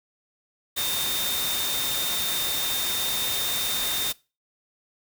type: tone in noise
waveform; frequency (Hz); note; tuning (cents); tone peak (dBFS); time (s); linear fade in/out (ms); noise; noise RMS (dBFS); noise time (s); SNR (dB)
sine; 3649; A#7; -38; -28; 0.76-4.13; 20; white; -28; 0.76-4.13; -3
effects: noise-tail reverb RT60 0.3 s tail -22 dB re dry